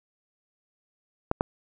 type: clicks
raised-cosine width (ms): 1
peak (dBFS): -9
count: 2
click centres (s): 1.314 / 1.409
effects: none